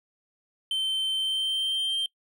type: tone with pitch glide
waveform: triangle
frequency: 3100 to 3152 Hz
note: G7 to G7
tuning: -20 to +9 cents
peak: -23 dBFS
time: 0.71-2.06 s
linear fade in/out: 2 ms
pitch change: +29 cents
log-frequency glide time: 1.13-1.85 s
effects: noise-tail reverb RT60 0.1 s tail -23 dB re dry